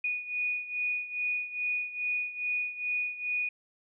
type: beating tone pair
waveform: sine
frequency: 2466 / 2468.4 Hz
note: D#7 / D#7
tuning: -16 / -14 cents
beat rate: 2.4 Hz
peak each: -31 / -35 dBFS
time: 0.04-3.49 s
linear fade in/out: 5 ms
effects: none